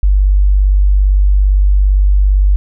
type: tone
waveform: sine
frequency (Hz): 48.81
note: G1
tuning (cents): -7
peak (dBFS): -6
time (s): 0.03-2.56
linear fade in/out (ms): 0
effects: none